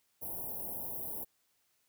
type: band-stop noise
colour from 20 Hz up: white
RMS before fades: -40 dBFS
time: 0.21-1.25 s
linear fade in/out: 20 ms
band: 880 to 11000 Hz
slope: 48 dB/octave
effects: white hiss -75 dBFS RMS until 1.88 s